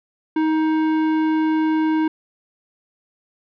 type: tone with tanh clipping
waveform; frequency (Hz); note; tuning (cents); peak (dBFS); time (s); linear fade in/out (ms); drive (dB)
sine; 314.5; D#4; +19; -18; 0.36-2.08; 5; 14
effects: none